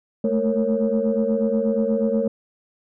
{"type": "tone cluster", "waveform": "sine", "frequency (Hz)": [215.1, 223.4, 462.9, 550], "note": ["A3", "A3", "A#4", "C#5"], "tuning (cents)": [-39, 27, -12, -14], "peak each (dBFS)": -23, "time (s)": [0.24, 2.28], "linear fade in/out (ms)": 5, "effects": ["tanh soft clip ceiling -10 dBFS"]}